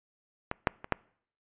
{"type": "clicks", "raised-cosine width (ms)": 0.5, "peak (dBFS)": [-15, -7, -24, -9], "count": 4, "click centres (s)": [0.514, 0.672, 0.844, 0.923], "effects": ["noise-tail reverb RT60 0.6 s tail -25 dB re dry", "resampled to 8000 Hz"]}